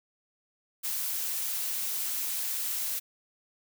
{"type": "noise", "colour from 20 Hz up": "blue", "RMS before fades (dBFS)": -32, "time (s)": [0.83, 3], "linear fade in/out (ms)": 20, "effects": []}